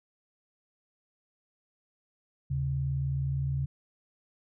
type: tone pair together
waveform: sine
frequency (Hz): 76.16 / 135.7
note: D#2 / C#3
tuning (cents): -36 / -36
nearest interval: minor seventh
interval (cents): 1000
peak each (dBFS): -34 / -28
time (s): 2.5-3.66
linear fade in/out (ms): 10
effects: none